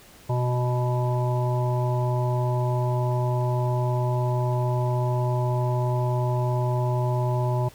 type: harmonic tone with a mistuned harmonic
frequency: 123.47 Hz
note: B2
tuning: in tune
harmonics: 1 / 3 / 5 / 7 / 8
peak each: -22 / -32 / -31 / -33 / -35 dBFS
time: 0.29-7.69 s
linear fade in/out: 10 ms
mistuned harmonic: 1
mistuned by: +16 cents
effects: pink hiss -50 dBFS RMS until 7.74 s